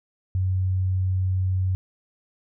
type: tone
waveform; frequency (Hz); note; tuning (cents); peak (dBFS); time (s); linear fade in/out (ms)
sine; 93.3; F#2; +15; -20; 0.35-1.75; 0
effects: none